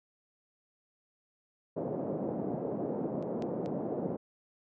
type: band-pass noise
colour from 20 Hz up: white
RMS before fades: -35 dBFS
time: 1.76-4.17 s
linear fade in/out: 10 ms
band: 140 to 560 Hz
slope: 24 dB/octave
type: clicks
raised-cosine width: 0.2 ms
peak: -39 / -29 / -32 dBFS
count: 3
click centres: 3.226 / 3.423 / 3.66 s
effects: none